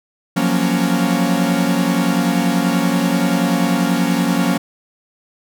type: chord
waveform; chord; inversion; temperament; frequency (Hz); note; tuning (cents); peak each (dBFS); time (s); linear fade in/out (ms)
45% pulse; Gb major seventh; third; equal; 174.61 / 185 / 233.1 / 277.2; F3 / Gb3 / Bb3 / Db4; 0 / 0 / 0 / 0; -20; 0.36-4.58; 10
effects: none